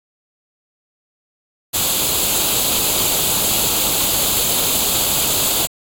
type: noise with comb filter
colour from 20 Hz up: white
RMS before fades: -17 dBFS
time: 1.73-5.67 s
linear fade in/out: 20 ms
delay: 0.27 ms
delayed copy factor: +0.65
effects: AAC 64 kbps